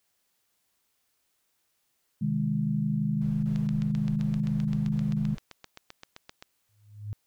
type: chord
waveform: sine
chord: Ab major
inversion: first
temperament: just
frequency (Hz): 129.78 / 155.74 / 207.7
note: C3 / Eb3 / Ab3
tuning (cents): -14 / +2 / 0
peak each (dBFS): -32 / -28 / -28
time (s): 2.21-5.35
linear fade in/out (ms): 10
type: noise bursts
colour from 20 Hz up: brown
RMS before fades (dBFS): -44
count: 9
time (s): 3.21-5.382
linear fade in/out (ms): 5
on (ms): 220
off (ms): 24
type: click train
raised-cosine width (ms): 0.2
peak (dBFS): -25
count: 23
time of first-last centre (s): 3.56-6.425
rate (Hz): 7.68
type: tone with exponential growth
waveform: sine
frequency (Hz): 104.4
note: G#2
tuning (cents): +10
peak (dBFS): -29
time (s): 6.69-7.13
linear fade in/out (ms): 0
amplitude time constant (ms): 94
effects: white hiss -74 dBFS RMS until 7.26 s